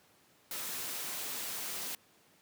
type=noise; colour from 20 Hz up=white; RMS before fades=-39 dBFS; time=0.51-1.95 s; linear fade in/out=2 ms; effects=pink hiss -65 dBFS RMS until 2.41 s + high-pass 150 Hz 12 dB/octave